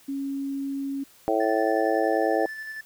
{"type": "tone", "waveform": "sine", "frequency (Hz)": 275.6, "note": "C#4", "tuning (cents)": -10, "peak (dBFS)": -27, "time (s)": [0.08, 1.04], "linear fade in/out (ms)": 10}
{"type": "harmonic tone", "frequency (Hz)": 110, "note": "A2", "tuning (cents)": 0, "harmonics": [3, 4, 5, 6, 7], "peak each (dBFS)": [-27, -27, -27, -27, -27], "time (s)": [1.28, 2.46], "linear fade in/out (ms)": 0}
{"type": "tone with tremolo", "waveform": "triangle", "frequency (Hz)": 1753, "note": "A6", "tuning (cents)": -7, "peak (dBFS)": -31, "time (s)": [1.4, 2.81], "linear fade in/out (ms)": 5, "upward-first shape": "square", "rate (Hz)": 11, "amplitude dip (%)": 30}
{"effects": ["white hiss -55 dBFS RMS until 2.85 s"]}